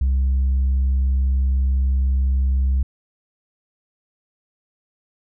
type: tone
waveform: sine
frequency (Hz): 66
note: C2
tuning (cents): +16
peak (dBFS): -13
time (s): 0.01-2.83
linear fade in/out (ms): 5
effects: tanh soft clip ceiling -14 dBFS